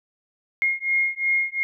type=beating tone pair; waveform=sine; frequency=2141 / 2143.8 Hz; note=C7 / C7; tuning=+39 / +42 cents; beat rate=2.8 Hz; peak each=-23 dBFS; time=0.62-1.63 s; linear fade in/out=0 ms; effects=none